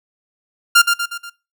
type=tone with echo; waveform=sawtooth; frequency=1396.9 Hz; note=F6; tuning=in tune; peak=-3 dBFS; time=0.75-0.82 s; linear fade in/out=10 ms; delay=120 ms; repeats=4; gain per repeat=-6 dB; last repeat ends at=1.3 s; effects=noise-tail reverb RT60 0.3 s tail -22 dB re dry